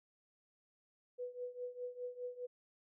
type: tone with tremolo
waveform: sine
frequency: 493.9 Hz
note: B4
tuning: in tune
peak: -38 dBFS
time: 1.18-2.47 s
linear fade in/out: 20 ms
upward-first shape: triangle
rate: 4.9 Hz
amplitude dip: 90%
effects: none